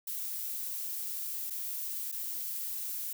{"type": "noise with dropouts", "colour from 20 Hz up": "violet", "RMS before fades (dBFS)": -37, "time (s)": [0.07, 3.13], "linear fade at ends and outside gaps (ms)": 5, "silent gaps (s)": [[1.5, 1.505], [2.117, 2.123]], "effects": []}